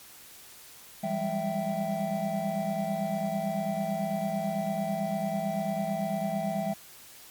triangle tone cluster, 167.7 / 194.3 / 203.3 / 662 / 777 Hz, E3 / G3 / G#3 / E5 / G5, +30 / -15 / -37 / +7 / -16 cents, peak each -35 / -33 / -32 / -30 / -33 dBFS, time 1.03-6.74 s, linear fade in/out 10 ms, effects white hiss -50 dBFS RMS until 7.3 s + MP3 96 kbps

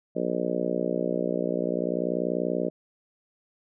harmonic tone, 60.4 Hz, B1, 38 cents flat, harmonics 3 / 4 / 5 / 6 / 7 / 8 / 9 / 10, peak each -33 / -33 / -33 / -33 / -33 / -33 / -33 / -33 dBFS, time 0.15-2.7 s, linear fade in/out 20 ms, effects none

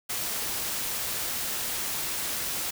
white noise, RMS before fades -31 dBFS, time 0.09-2.71 s, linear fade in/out 10 ms, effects none

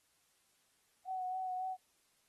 sine tone with vibrato, 744 Hz, F#5, 9 cents sharp, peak -36 dBFS, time 1.05-1.77 s, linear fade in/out 50 ms, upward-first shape sine, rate 3.6 Hz, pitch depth 22 cents each way, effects white hiss -74 dBFS RMS until 2.28 s + AAC 32 kbps

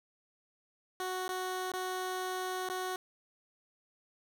15% pulse tone with dropouts, 370 Hz, F#4, in tune, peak -28 dBFS, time 1-2.96 s, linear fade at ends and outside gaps 1 ms, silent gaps 1.28-1.291 / 1.718-1.737 / 2.689-2.698 s, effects none

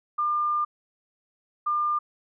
sine tone bursts at uneven times, 1200 Hz, D6, 37 cents sharp, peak -22 dBFS, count 2, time 0.18-0.65 / 1.66-1.99 s, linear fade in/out 10 ms, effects none

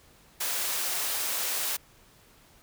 white high-pass noise, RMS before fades -30 dBFS, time 0.4-1.77 s, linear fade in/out 10 ms, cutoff 440 Hz, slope 12 dB/octave, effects pink hiss -58 dBFS RMS until 2.62 s

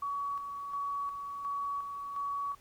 sine tone with tremolo, 1129 Hz, C#6, 31 cents sharp, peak -32 dBFS, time 0.02-2.55 s, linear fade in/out 5 ms, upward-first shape square, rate 1.4 Hz, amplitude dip 45%, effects pink hiss -62 dBFS RMS until 2.6 s + Opus 48 kbps

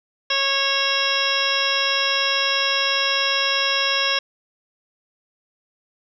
harmonic tone with a mistuned harmonic, 549 Hz, C#5, 17 cents flat, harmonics 1 / 2 / 3 / 4 / 5 / 6 / 7 / 9 / 10, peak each -29 / -27 / -26 / -29 / -25 / -25 / -27 / -30 / -27 dBFS, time 0.3-4.19 s, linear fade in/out 5 ms, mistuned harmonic 9, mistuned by +50 cents, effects none

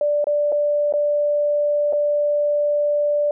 sine tone with dropouts, 587.3 Hz, D5, in tune, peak -16 dBFS, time 0.01-3.31 s, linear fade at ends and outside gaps 2 ms, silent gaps 0.243-0.269 / 0.52-0.524 / 0.925-0.937 / 1.926-1.932 s, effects none

